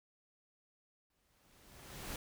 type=noise with exponential growth; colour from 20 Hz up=pink; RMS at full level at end=-42 dBFS; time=1.1-2.16 s; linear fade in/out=2 ms; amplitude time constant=230 ms; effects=none